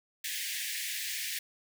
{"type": "high-pass noise", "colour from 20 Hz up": "pink", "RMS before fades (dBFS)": -36, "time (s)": [0.24, 1.39], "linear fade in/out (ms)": 5, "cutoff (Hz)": 1700, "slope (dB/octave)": 96, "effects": []}